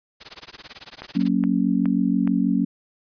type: noise with tremolo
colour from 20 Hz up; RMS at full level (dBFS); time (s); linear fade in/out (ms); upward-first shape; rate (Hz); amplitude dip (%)
white; -34; 0.2-1.29; 20; sine; 18; 100
type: click train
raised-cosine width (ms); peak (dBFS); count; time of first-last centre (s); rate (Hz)
0.5; -19; 4; 1.02-2.275; 2.39
type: chord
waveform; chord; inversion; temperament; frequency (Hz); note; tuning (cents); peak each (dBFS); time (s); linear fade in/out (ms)
sine; F# major; none; just; 185 / 231.2 / 277.5; F#3 / A#3 / C#4; 0 / -14 / +2; -22; 1.15-2.65; 10
effects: resampled to 11025 Hz